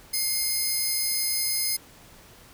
5% pulse tone pair together, 2120 / 5042 Hz, C7 / D#8, +22 / +22 cents, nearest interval octave + minor third, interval 1500 cents, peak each -19 / -20 dBFS, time 0.13-1.77 s, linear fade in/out 10 ms, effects pink hiss -51 dBFS RMS until 2.53 s

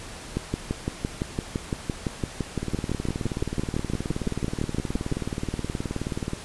two click trains, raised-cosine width 3 ms, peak -15 / -12 dBFS, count 71 / 29, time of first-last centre 2.63-6.334 / 0.37-5.124 s, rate 18.9 / 5.89 Hz, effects pink hiss -40 dBFS RMS until 6.44 s + resampled to 24000 Hz

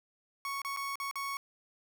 30% pulse tone with dropouts, 1108.7 Hz, C#6, in tune, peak -32 dBFS, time 0.45-1.37 s, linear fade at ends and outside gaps 1 ms, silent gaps 0.618-0.648 / 0.764-0.771 / 0.956-1 / 1.112-1.156 s, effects none

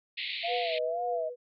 pink band-pass noise, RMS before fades -36 dBFS, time 0.17-0.79 s, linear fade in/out 10 ms, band 2000 to 4300 Hz, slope 96 dB/octave
sine tone with vibrato, 669 Hz, E5, 25 cents sharp, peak -30 dBFS, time 0.43-1.3 s, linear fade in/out 20 ms, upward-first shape sine, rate 2 Hz, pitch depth 120 cents each way
sine tone with tremolo, 491 Hz, B4, 10 cents flat, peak -30 dBFS, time 0.47-1.36 s, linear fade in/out 50 ms, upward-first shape triangle, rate 3.4 Hz, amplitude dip 65%
effects none

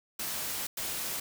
white noise bursts at uneven times, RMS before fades -35 dBFS, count 2, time 0.19-0.67 / 0.77-1.2 s, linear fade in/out 5 ms, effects none

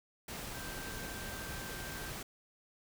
sine tone in noise, 1568 Hz, G6, in tune, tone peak -48 dBFS, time 0.54-2.1 s, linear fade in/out 5 ms, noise pink, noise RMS -43 dBFS, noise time 0.28-2.23 s, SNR -8 dB, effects none

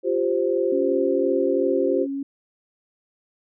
sine chord, F suspended second, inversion none, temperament equal, 349.2 / 392 / 523.3 Hz, F4 / G4 / C5, 0 / 0 / 0 cents, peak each -24 / -23 / -23 dBFS, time 0.03-2.07 s, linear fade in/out 50 ms
sine tone with vibrato, 277.2 Hz, C#4, in tune, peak -25 dBFS, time 0.72-2.23 s, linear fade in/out 5 ms, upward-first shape triangle, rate 2.7 Hz, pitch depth 13 cents each way
effects none

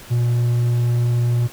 triangle tone, 120 Hz, B2, 49 cents flat, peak -13 dBFS, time 0.1-1.48 s, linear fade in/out 20 ms, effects pink hiss -40 dBFS RMS until 1.52 s

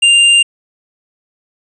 square tone, 2794 Hz, F7, in tune, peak -6 dBFS, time 0.02-0.43 s, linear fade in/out 10 ms, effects resampled to 24000 Hz

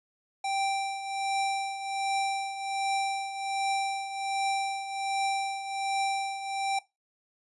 square tone with tremolo, 784 Hz, G5, in tune, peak -26 dBFS, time 0.44-6.79 s, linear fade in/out 5 ms, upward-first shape triangle, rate 1.3 Hz, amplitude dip 70%, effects noise-tail reverb RT60 0.2 s tail -18 dB re dry + resampled to 24000 Hz

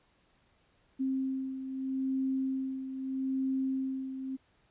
sine beating tone pair, 264.8 / 265.59 Hz, C4 / C4, +21 / +26 cents, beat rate 0.79 Hz, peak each -31 / -38 dBFS, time 0.99-4.37 s, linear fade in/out 20 ms, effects pink hiss -69 dBFS RMS until 4.7 s + resampled to 8000 Hz

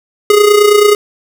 square tone with amplitude modulation, 415.3 Hz, G#4, in tune, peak -3 dBFS, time 0.3-0.95 s, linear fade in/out 2 ms, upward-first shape sine, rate 29.2 Hz, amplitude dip 60%, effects none

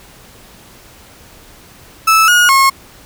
35% pulse tone with pitch steps, 1310 / 1442 / 1084 Hz, E6 / F#6 / C#6, -11 / -45 / -39 cents, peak -5 dBFS, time 2.07-2.7 s, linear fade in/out 10 ms, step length 210 ms, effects pink hiss -41 dBFS RMS until 3.05 s

